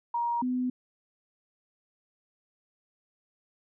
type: tone pair in turn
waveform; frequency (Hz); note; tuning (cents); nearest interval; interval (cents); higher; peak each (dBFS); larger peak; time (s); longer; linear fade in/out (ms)
sine; 945 / 251.6; A#5 / B3; +23 / +32; octave + major seventh; 2291; first; -26; neither; 0.14-0.42 / 0.42-0.7; neither; 5
effects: none